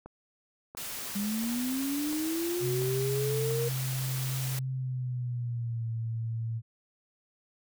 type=click train; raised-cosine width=1 ms; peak=-30 dBFS; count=6; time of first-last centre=0.06-3.508 s; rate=1.45 Hz
type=noise; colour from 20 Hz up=white; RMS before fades=-38 dBFS; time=0.77-4.59 s; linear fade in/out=2 ms
type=linear sweep; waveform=sine; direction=up; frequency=198.1 to 473 Hz; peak=-29 dBFS; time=1.15-3.69 s; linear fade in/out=10 ms
type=tone with pitch glide; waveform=sine; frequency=130.81 to 113.88 Hz; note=C3 to A#2; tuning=0 to -40 cents; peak=-30 dBFS; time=2.6-6.62 s; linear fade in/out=50 ms; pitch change=-240 cents; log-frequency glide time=4.72-5.89 s
effects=none